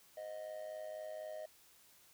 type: tone with amplitude modulation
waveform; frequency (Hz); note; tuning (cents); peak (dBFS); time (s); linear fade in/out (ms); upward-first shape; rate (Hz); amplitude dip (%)
triangle; 622.3; D#5; 0; -38; 0.17-1.46; 5; sine; 104; 70
effects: white hiss -65 dBFS RMS until 2.13 s